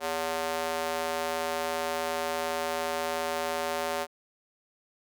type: tone with high-pass filter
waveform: square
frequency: 81.4 Hz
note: E2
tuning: 21 cents flat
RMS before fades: -31 dBFS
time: 0-4.07 s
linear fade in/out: 50 ms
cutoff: 580 Hz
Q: 1.6
effects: none